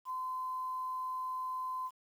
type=tone with quantisation; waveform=sine; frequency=1026 Hz; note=C6; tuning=34 cents flat; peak=-35 dBFS; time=0.05-1.91 s; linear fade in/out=50 ms; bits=10; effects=none